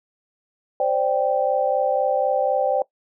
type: chord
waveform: sine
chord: C suspended second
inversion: none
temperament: equal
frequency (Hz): 523.3 / 587.3 / 784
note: C5 / D5 / G5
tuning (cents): 0 / 0 / 0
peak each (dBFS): -22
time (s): 0.8-2.82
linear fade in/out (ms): 2
effects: noise-tail reverb RT60 0.1 s tail -20 dB re dry